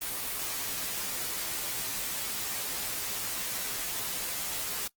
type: noise with comb filter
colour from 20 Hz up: white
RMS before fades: -34 dBFS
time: 0.01-4.88 s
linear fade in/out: 10 ms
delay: 13 ms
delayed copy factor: -0.65
effects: noise-tail reverb RT60 0.1 s tail -20 dB re dry + Opus 24 kbps